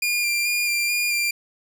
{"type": "tone with vibrato", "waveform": "sawtooth", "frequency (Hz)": 2400, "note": "D7", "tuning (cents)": 37, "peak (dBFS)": -17, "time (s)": [0.02, 1.31], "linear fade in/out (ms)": 5, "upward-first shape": "square", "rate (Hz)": 2.3, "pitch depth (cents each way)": 15, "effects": []}